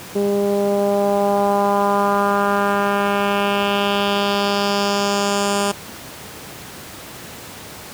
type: tone with low-pass filter sweep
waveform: 10% pulse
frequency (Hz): 201.4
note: G3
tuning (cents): +47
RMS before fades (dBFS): -18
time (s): 0.15-5.72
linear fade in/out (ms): 10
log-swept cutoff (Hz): 400 to 8900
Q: 2
effects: pink hiss -35 dBFS RMS until 7.93 s + high-pass 100 Hz 12 dB/octave

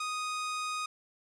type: tone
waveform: sawtooth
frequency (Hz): 1244.5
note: D#6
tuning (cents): 0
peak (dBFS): -29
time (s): 0-0.86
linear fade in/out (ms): 5
effects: resampled to 22050 Hz + 11-bit

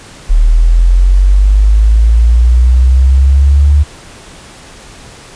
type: linear sweep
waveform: sine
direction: up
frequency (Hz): 37.51 to 73.42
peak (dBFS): -3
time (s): 0.29-3.84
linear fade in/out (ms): 20
effects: pink hiss -34 dBFS RMS until 5.35 s + resampled to 22050 Hz

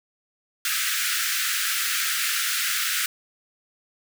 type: high-pass noise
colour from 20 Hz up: pink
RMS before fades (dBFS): -25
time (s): 0.65-3.06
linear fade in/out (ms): 2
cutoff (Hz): 1300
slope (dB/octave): 96
effects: none

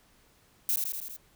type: noise with echo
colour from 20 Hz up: violet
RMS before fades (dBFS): -27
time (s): 0.69-0.76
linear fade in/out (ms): 2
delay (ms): 81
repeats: 5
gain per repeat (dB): -3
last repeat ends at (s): 1.165
effects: pink hiss -63 dBFS RMS until 1.35 s

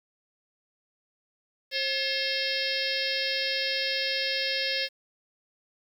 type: harmonic tone with a mistuned harmonic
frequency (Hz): 535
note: C5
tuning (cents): +38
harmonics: 1 / 3 / 4 / 5 / 6 / 7 / 8 / 9 / 10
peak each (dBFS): -35 / -35 / -35 / -35 / -35 / -35 / -35 / -35 / -35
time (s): 1.71-4.89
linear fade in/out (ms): 50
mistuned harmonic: 3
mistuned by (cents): +110
effects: 9-bit

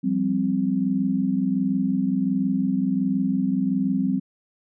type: chord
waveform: sine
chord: F suspended second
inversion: none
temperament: equal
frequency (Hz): 174.61 / 196 / 261.6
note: F3 / G3 / C4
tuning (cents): 0 / 0 / 0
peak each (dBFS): -28 / -23 / -23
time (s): 0.03-4.2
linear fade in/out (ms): 20
effects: none

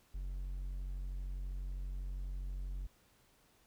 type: tone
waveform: triangle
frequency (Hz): 46.16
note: F#1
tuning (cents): -3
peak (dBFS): -36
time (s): 0.14-2.87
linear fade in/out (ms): 10
effects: pink hiss -69 dBFS RMS until 3.66 s

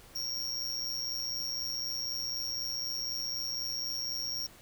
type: tone with amplitude modulation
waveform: square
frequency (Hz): 5570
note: F8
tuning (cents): -5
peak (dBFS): -30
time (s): 0.15-4.47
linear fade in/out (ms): 10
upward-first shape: sine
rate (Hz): 124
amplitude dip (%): 75
effects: pink hiss -55 dBFS RMS until 4.61 s

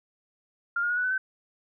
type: tone with pitch steps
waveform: sine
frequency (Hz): 1399 / 1425.1 / 1451.7 / 1478.8 / 1506.4 / 1534.5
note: F6 / F6 / F#6 / F#6 / F#6 / G6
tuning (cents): +3 / +35 / -33 / -1 / +31 / -37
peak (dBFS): -24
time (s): 0.76-1.18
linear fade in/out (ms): 5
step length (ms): 70
effects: none

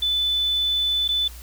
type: tone with dropouts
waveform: sine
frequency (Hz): 3500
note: A7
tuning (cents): -10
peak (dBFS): -19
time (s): 0.02-1.28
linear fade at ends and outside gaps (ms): 5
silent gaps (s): 1.079-1.088
effects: added 60 Hz sine -38 dBFS peak until 1.42 s + white hiss -45 dBFS RMS until 1.42 s

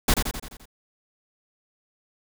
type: noise with echo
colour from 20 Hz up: pink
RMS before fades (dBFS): -18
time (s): 0.08-0.14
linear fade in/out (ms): 5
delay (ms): 86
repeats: 6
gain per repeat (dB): -5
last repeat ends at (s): 0.656
effects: none

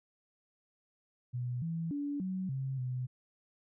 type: tone with pitch steps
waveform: sine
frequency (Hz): 123.3 / 165.1 / 287.3 / 187.3 / 133.7 / 126.6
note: B2 / E3 / D4 / F#3 / C3 / B2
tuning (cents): -2 / +3 / -38 / +21 / +38 / +43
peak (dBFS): -33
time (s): 1.33-3.07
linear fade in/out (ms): 20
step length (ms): 290
effects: none

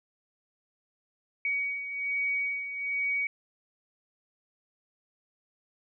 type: beating tone pair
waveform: sine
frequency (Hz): 2254 / 2255.2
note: C#7 / C#7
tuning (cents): +28 / +29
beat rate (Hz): 1.2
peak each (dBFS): -29 / -36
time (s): 1.45-3.27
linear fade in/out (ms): 2
effects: none

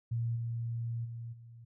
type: tone with level steps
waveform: sine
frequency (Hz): 116.54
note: A#2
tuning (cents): 0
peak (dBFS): -30 / -33 / -39 / -49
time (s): 0.11-1.65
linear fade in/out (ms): 10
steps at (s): 0.35 / 1.04 / 1.32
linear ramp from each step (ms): 20
effects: none

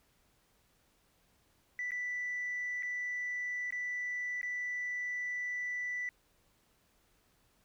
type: tone with dropouts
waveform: sine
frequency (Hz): 1975.5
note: B6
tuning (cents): 0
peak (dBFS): -33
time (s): 1.79-6.09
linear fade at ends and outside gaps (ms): 1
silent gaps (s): 1.908-1.918 / 2.825-2.831 / 3.706-3.724 / 4.414-4.43
effects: tanh soft clip ceiling -31 dBFS + pink hiss -71 dBFS RMS until 7.64 s

